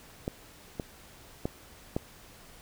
clicks, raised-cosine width 2 ms, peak -17 / -19 / -16 / -15 dBFS, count 4, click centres 0.279 / 0.798 / 1.455 / 1.965 s, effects pink hiss -53 dBFS RMS until 2.61 s

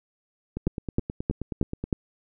two click trains, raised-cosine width 3 ms, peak -17 / -10 dBFS, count 13 / 5, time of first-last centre 0.57-1.84 / 0.67-1.928 s, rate 9.45 / 3.18 Hz, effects none

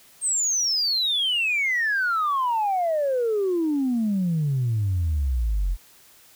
sine exponential sweep, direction down, 8580 to 41.75 Hz, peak -19 dBFS, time 0.21-5.77 s, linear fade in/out 50 ms, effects tanh soft clip ceiling -17 dBFS + white hiss -53 dBFS RMS until 6.35 s

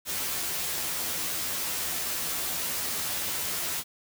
white noise with comb filter, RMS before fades -31 dBFS, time 0.05-3.84 s, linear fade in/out 50 ms, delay 12 ms, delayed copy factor +0.9, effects none

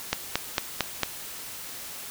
click train, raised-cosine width 0.2 ms, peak -5 dBFS, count 5, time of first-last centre 0.13-1.033 s, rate 4.43 Hz, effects white hiss -39 dBFS RMS until 2.1 s

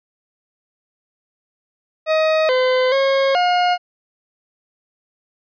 40% pulse tone with pitch steps, 630 / 511 / 543 / 715 Hz, D#5 / C5 / C#5 / F5, +21 / -41 / -36 / +41 cents, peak -13 dBFS, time 2.06-3.78 s, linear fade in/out 50 ms, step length 430 ms, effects resampled to 11025 Hz

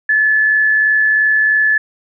sine tone with amplitude modulation, 1729 Hz, A6, 31 cents flat, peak -8 dBFS, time 0.09-1.78 s, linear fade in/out 5 ms, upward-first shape sine, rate 103 Hz, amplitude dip 35%, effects none

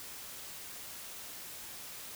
silence, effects white hiss -46 dBFS RMS until 2.15 s

